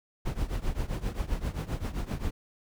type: noise with tremolo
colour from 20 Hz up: brown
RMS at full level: -28 dBFS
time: 0.25-2.31 s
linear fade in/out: 10 ms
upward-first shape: triangle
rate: 7.6 Hz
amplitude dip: 90%
effects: none